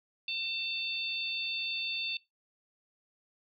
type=harmonic tone; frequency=894 Hz; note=A5; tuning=27 cents sharp; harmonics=3 / 4 / 5; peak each=-35 / -37 / -39 dBFS; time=0.28-2.17 s; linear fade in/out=2 ms; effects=noise-tail reverb RT60 0.2 s tail -22 dB re dry

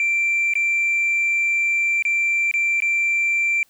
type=tone with dropouts; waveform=sine; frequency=2353 Hz; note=D7; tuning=3 cents sharp; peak=-15 dBFS; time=0-3.63 s; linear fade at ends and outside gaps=1 ms; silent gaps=0.537-0.554 / 2.024-2.051 / 2.513-2.539 / 2.803-2.821 s; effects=tanh soft clip ceiling -15 dBFS + white hiss -60 dBFS RMS until 3.69 s

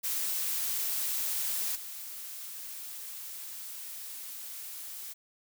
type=noise with level steps; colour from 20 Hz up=blue; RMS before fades=-32 / -42 dBFS; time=0.03-5.14 s; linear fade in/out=20 ms; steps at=1.75 s; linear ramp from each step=10 ms; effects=none

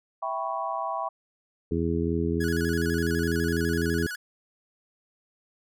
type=chord; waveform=sine; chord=C# half-diminished seventh; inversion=first; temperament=equal; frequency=659.3 / 784 / 987.8 / 1108.7 Hz; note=E5 / G5 / B5 / C#6; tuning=0 / 0 / 0 / 0 cents; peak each=-33 dBFS; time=0.22-1.09 s; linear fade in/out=10 ms
type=harmonic tone; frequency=83.4 Hz; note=E2; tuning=21 cents sharp; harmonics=1 / 2 / 3 / 4 / 5; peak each=-30 / -30 / -30 / -30 / -30 dBFS; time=1.71-4.07 s; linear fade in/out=5 ms
type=tone with vibrato; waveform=45% pulse; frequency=1568 Hz; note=G6; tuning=in tune; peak=-32 dBFS; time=2.4-4.16 s; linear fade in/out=10 ms; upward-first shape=square; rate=12 Hz; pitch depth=110 cents each way
effects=none

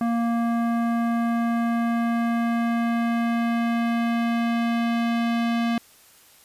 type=tone with low-pass filter sweep; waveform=square; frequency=233.1 Hz; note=A#3; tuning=in tune; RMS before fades=-23 dBFS; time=0.01-5.78 s; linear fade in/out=2 ms; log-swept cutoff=1200 to 3400 Hz; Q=1.1; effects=white hiss -53 dBFS RMS until 6.44 s + resampled to 32000 Hz

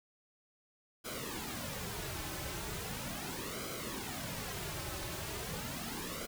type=noise with flanger; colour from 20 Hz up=pink; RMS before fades=-41 dBFS; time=1.04-6.27 s; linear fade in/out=20 ms; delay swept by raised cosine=1.1 to 4.3 ms; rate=0.38 Hz; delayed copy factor=-0.7; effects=none

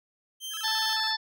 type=tone; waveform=sawtooth; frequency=3136 Hz; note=G7; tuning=in tune; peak=-31 dBFS; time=0.4-0.98 s; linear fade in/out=50 ms
type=tone with vibrato; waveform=sawtooth; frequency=1480 Hz; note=F#6; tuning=in tune; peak=-35 dBFS; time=0.5-1.14 s; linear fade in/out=50 ms; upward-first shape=square; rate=14 Hz; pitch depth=210 cents each way
type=harmonic tone; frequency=880 Hz; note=A5; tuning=in tune; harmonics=1 / 2 / 4 / 5 / 6; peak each=-32 / -32 / -32 / -32 / -32 dBFS; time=0.63-1.17 s; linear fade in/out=20 ms
effects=none

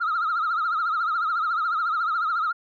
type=tone with vibrato; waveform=sine; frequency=1318 Hz; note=E6; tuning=1 cent flat; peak=-20 dBFS; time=0-2.53 s; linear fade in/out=20 ms; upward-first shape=triangle; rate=14 Hz; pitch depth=140 cents each way; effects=tanh soft clip ceiling -19 dBFS

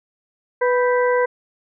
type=harmonic tone with a mistuned harmonic; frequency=493.9 Hz; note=B4; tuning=in tune; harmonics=1 / 2 / 3 / 4; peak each=-16 / -22 / -26 / -28 dBFS; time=0.61-1.26 s; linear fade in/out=10 ms; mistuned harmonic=3; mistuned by=+89 cents; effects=none

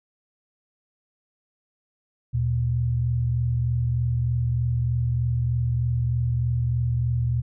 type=tone pair together; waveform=sine; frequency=76.34 / 119.6 Hz; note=D#2 / A#2; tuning=-32 / +45 cents; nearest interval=minor sixth; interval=777 cents; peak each=-28 / -21 dBFS; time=2.33-7.42 s; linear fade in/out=20 ms; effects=none

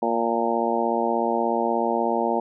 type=harmonic tone with a mistuned harmonic; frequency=116.54 Hz; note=A#2; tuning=in tune; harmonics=2 / 3 / 4 / 5 / 6 / 7 / 8; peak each=-28 / -28 / -28 / -28 / -28 / -28 / -28 dBFS; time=0.02-2.4 s; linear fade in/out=5 ms; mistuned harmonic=8; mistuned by=-37 cents; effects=none

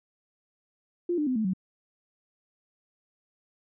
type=tone with pitch steps; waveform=sine; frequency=349.2 / 298.8 / 255.6 / 218.7 / 187.13 Hz; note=F4 / D4 / C4 / A3 / F#3; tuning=0 / +30 / -40 / -10 / +20 cents; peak=-24 dBFS; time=1.09-1.535 s; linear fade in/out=5 ms; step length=89 ms; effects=none

